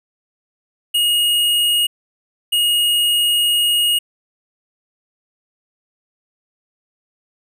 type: tone pair in turn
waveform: square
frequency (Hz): 2872 / 2872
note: F7 / F7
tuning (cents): +48 / +48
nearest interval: unison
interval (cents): 0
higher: neither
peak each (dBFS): -14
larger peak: neither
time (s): 0.94-1.87 / 2.52-3.99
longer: second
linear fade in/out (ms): 10
effects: none